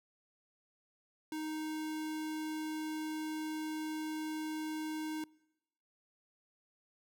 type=tone; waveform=square; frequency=311.1 Hz; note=D#4; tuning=in tune; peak=-38 dBFS; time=1.32-5.24 s; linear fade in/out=2 ms; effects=noise-tail reverb RT60 1.0 s tail -25 dB re dry